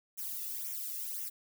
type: noise with flanger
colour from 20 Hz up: violet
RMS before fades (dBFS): -39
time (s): 0.17-1.3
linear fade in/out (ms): 20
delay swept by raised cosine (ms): 0.22 to 1.32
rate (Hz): 1.9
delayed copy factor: -0.9
effects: none